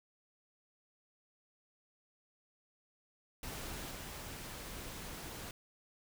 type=noise with level steps; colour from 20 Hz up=pink; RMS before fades=-44 / -46 dBFS; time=3.43-5.51 s; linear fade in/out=2 ms; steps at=3.91 s; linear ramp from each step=2 ms; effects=none